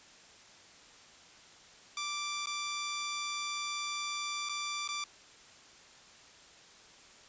10% pulse tone with dropouts, 1174.7 Hz, D6, in tune, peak -26 dBFS, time 1.97-5.04 s, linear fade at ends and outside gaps 2 ms, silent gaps 2.459-2.47 / 4.489-4.494 / 4.877-4.888 s, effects white hiss -56 dBFS RMS until 7.28 s + resampled to 16000 Hz

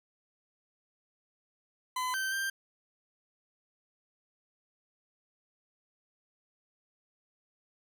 40% pulse tone with pitch steps, 1013 / 1552 / 1580 Hz, B5 / G6 / G6, +44 / -18 / +13 cents, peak -30 dBFS, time 1.96-2.5 s, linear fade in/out 5 ms, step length 180 ms, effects none

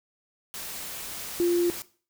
sine tone in noise, 348 Hz, F4, 6 cents flat, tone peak -20 dBFS, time 1.4-1.7 s, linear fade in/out 0 ms, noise white, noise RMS -37 dBFS, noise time 0.54-1.82 s, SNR +14 dB, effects noise-tail reverb RT60 0.4 s tail -17 dB re dry

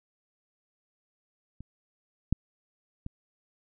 clicks, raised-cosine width 5 ms, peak -30 / -11 / -24 dBFS, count 3, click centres 1.606 / 2.326 / 3.064 s, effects none

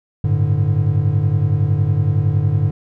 triangle chord, G suspended second, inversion none, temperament equal with one note detuned, 98 / 108.8 / 146.83 Hz, G2 / A2 / D3, 0 / -19 / 0 cents, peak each -16 dBFS, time 0.24-2.71 s, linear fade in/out 5 ms, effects none

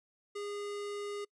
square tone, 409.2 Hz, G#4, 26 cents flat, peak -38 dBFS, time 0.35-1.25 s, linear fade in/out 10 ms, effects noise-tail reverb RT60 0.1 s tail -26 dB re dry + resampled to 22050 Hz

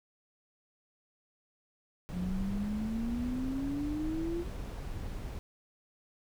brown noise, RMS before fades -39 dBFS, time 2.09-5.39 s, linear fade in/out 0 ms
sine exponential sweep, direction up, 176.2 to 349.2 Hz, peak -32 dBFS, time 2.12-4.45 s, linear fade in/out 50 ms
effects none

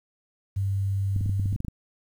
sine tone, 98 Hz, G2, in tune, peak -23 dBFS, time 0.56-1.56 s, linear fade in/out 10 ms
clicks, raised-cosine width 5 ms, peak -19 dBFS, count 11, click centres 1.163 / 1.21 / 1.26 / 1.295 / 1.397 / 1.458 / 1.528 / 1.56 / 1.604 / 1.648 / 1.683 s
effects 9-bit

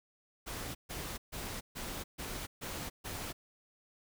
pink noise bursts, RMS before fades -41 dBFS, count 7, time 0.46-3.33 s, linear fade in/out 20 ms, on 290 ms, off 140 ms, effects none

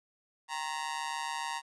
sawtooth tone with amplitude modulation, 932.3 Hz, A#5, in tune, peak -26 dBFS, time 0.48-1.62 s, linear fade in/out 50 ms, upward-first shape sine, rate 147 Hz, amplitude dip 95%, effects resampled to 22050 Hz + 11-bit

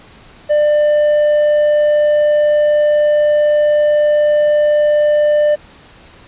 triangle tone, 596 Hz, D5, 25 cents sharp, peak -7 dBFS, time 0.49-5.56 s, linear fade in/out 20 ms, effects pink hiss -42 dBFS RMS until 6.27 s + resampled to 8000 Hz

